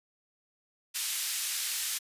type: band-pass noise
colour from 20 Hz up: white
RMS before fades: -33 dBFS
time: 0.94-1.99 s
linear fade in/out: 20 ms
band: 2200 to 12000 Hz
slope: 12 dB/octave
effects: resampled to 32000 Hz